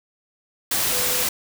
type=tone in noise; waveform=sine; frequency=496.5 Hz; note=B4; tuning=9 cents sharp; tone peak=-32 dBFS; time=0.92-1.23 s; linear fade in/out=5 ms; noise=white; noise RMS=-22 dBFS; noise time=0.71-1.29 s; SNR=-13 dB; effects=none